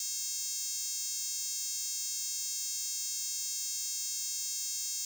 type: tone with high-pass filter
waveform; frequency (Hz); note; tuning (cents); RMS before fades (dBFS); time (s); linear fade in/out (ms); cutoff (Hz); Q
5% pulse; 541; C#5; -42; -36; 0-5.05; 2; 6700; 2.3
effects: none